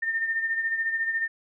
sine beating tone pair, 1811 / 1825 Hz, A6 / A#6, +49 / -37 cents, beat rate 14 Hz, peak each -25 / -33 dBFS, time 0.02-1.28 s, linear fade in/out 10 ms, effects none

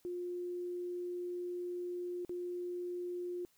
sine tone with dropouts, 354.7 Hz, F4, 27 cents sharp, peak -37 dBFS, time 0.05-3.45 s, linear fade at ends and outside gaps 0 ms, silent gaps 2.249-2.294 s, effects white hiss -71 dBFS RMS until 3.57 s

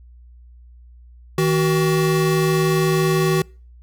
square tone pair together, 158.8 / 376.5 Hz, D#3 / F#4, +36 / +30 cents, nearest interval octave + minor third, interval 1494 cents, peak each -19 dBFS, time 1.38-3.42 s, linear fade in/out 2 ms, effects noise-tail reverb RT60 0.4 s tail -26 dB re dry + added 60 Hz sine -42 dBFS peak until 3.82 s

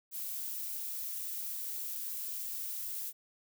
violet noise, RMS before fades -39 dBFS, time 0.11-3.13 s, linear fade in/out 50 ms, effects none

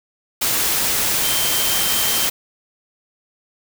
sine tone in noise, 3136 Hz, G7, in tune, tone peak -25 dBFS, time 1.23-2.27 s, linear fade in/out 10 ms, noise white, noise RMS -19 dBFS, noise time 0.41-2.3 s, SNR -9 dB, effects none

